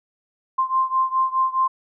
sine beating tone pair, 1046.5 / 1051.3 Hz, C6 / C6, 0 / +8 cents, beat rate 4.8 Hz, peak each -20 / -22 dBFS, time 0.58-1.68 s, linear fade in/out 10 ms, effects none

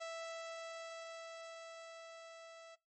sawtooth tone with level ramp, 659.3 Hz, E5, in tune, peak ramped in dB -38 to -49 dBFS, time 0-2.76 s, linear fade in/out 20 ms, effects noise-tail reverb RT60 0.3 s tail -25 dB re dry + MP3 32 kbps

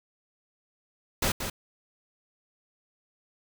pink noise with echo, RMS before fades -26 dBFS, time 1.22-1.32 s, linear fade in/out 5 ms, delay 180 ms, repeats 1, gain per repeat -7 dB, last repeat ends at 1.5 s, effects none

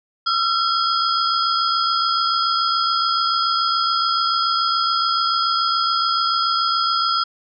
sine tone cluster, 1289 / 1356 / 3283 / 4383 / 4988 Hz, E6 / E6 / G#7 / C#8 / D#8, -39 / +49 / -21 / -20 / +3 cents, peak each -27 / -19 / -27 / -28 / -23 dBFS, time 0.26-7.24 s, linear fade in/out 10 ms, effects none

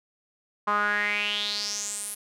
sawtooth tone with band-pass filter sweep, 206.7 Hz, G#3, 8 cents flat, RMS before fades -28 dBFS, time 0.67-2.15 s, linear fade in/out 10 ms, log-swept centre 1100 to 11000 Hz, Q 6, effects none

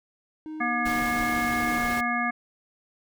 triangle tone with tremolo, 311.1 Hz, D#4, in tune, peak -31 dBFS, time 0.46-1.78 s, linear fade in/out 0 ms, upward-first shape sine, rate 2.6 Hz, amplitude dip 35%
harmonic tone, 240 Hz, B3, 49 cents flat, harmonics 1 / 3 / 5 / 7 / 9, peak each -30 / -30 / -30 / -30 / -30 dBFS, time 0.6-2.31 s, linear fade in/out 10 ms
pink noise, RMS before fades -35 dBFS, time 0.85-2.01 s, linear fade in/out 10 ms
effects none

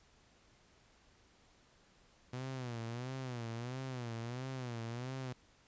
sawtooth tone with vibrato, 123 Hz, B2, 7 cents flat, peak -36 dBFS, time 2.33-5.33 s, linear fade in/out 5 ms, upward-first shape sine, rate 1.5 Hz, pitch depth 130 cents each way, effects pink hiss -67 dBFS RMS until 5.67 s + resampled to 16000 Hz

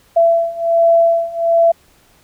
sine beating tone pair, 670 / 671.3 Hz, E5 / E5, +28 / +31 cents, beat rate 1.3 Hz, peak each -14 / -12 dBFS, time 0.16-1.72 s, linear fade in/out 10 ms, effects pink hiss -52 dBFS RMS until 2.23 s

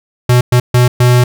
square tone bursts at uneven times, 123.47 Hz, B2, in tune, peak -6 dBFS, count 4, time 0.29-0.41 / 0.52-0.6 / 0.74-0.88 / 1-1.24 s, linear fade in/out 5 ms, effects none

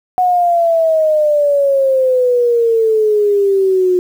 sine exponential sweep, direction down, 736 to 359.5 Hz, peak -9 dBFS, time 0.18-3.99 s, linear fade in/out 0 ms, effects 7-bit

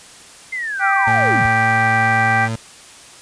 sine linear sweep, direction down, 2111 to 43.65 Hz, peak -21 dBFS, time 0.52-1.47 s, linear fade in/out 10 ms
harmonic tone, 392 Hz, G4, in tune, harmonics 2 / 3 / 4 / 5 / 6, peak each -17 / -24 / -18 / -20 / -26 dBFS, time 0.79-2.49 s, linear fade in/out 50 ms
30% pulse tone, 112.8 Hz, A2, 44 cents sharp, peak -18 dBFS, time 1.07-2.56 s, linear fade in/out 5 ms
effects white hiss -41 dBFS RMS until 3.21 s + resampled to 22050 Hz

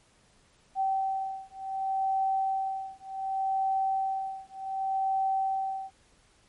sine beating tone pair, 771 / 771.67 Hz, G5 / G5, -29 / -27 cents, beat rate 0.67 Hz, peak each -30 dBFS, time 0.75-5.91 s, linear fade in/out 50 ms, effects pink hiss -63 dBFS RMS until 6.48 s + MP3 48 kbps

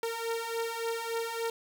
sawtooth beating tone pair, 457 / 460.5 Hz, A#4 / A#4, -34 / -21 cents, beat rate 3.5 Hz, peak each -32 / -30 dBFS, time 0.03-1.5 s, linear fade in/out 2 ms, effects none

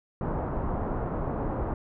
pink low-pass noise, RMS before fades -30 dBFS, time 0.21-1.74 s, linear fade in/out 2 ms, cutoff 1100 Hz, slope 24 dB/octave, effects none

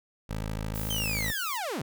15% pulse tone, 53.5 Hz, A1, 48 cents flat, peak -25 dBFS, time 0.29-1.32 s, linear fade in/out 10 ms
violet noise, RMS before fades -38 dBFS, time 0.74-1.59 s, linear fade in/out 20 ms
sawtooth linear sweep, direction down, 3181 to 99.7 Hz, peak -27 dBFS, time 0.9-1.82 s, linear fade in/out 5 ms
effects none

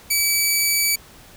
10% pulse tone, 2294 Hz, D7, 41 cents flat, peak -8 dBFS, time 0.1-0.96 s, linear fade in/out 10 ms, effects pink hiss -46 dBFS RMS until 1.36 s

